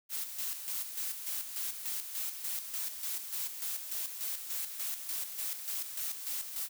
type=noise with tremolo; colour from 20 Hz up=blue; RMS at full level=-36 dBFS; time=0.09-6.69 s; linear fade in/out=50 ms; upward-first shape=square; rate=3.4 Hz; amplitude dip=55%; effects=none